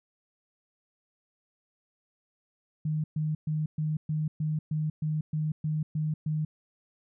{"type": "tone bursts", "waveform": "sine", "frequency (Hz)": 154.1, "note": "D#3", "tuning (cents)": -16, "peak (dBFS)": -26, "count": 12, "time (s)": [2.85, 6.45], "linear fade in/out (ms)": 5, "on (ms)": 190, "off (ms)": 120, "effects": []}